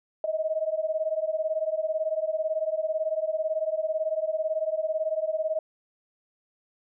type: beating tone pair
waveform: sine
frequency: 622.3 / 640.3 Hz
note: D#5 / D#5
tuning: 0 / +49 cents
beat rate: 18 Hz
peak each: -28 dBFS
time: 0.24-5.59 s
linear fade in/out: 2 ms
effects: none